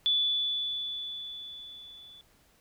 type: tone with level ramp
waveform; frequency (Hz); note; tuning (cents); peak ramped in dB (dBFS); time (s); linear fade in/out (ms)
sine; 3461; A7; -29; -22 to -49; 0.06-2.21; 0
effects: pink hiss -64 dBFS RMS until 2.6 s